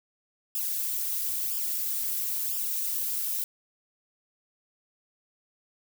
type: noise with flanger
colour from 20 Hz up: violet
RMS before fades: -30 dBFS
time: 0.55-3.44 s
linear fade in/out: 0 ms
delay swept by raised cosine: 0.48 to 4.68 ms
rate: 1 Hz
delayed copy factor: -0.85
effects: none